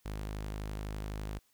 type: tone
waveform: sawtooth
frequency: 51.91 Hz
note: G#1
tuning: in tune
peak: -33 dBFS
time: 0.05-1.39 s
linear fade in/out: 10 ms
effects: white hiss -71 dBFS RMS until 1.53 s